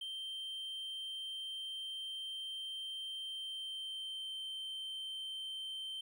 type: tone with pitch glide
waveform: triangle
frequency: 3136 to 3116 Hz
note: G7 to G7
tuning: 0 to -11 cents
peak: -39 dBFS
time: 0.01-6.01 s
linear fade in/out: 5 ms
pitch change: -11 cents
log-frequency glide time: 3.21-4.34 s
effects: 13-bit